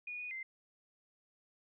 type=tone with pitch steps; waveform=sine; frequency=2454 / 2469 / 2080 Hz; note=D#7 / D#7 / C7; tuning=-25 / -14 / -11 cents; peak=-40 dBFS; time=0.07-0.43 s; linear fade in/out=5 ms; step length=120 ms; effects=none